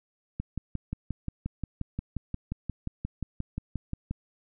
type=click train; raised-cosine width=5 ms; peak=-19 dBFS; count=22; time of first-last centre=0.4-4.11 s; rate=5.66 Hz; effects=none